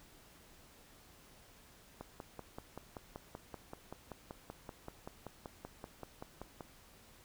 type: click train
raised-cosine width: 1 ms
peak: -30 dBFS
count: 25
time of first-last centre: 2.01-6.608 s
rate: 5.22 Hz
effects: pink hiss -61 dBFS RMS until 7.24 s